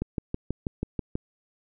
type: click train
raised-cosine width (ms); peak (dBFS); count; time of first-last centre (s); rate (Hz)
3; -15; 8; 0.02-1.155; 6.17
effects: none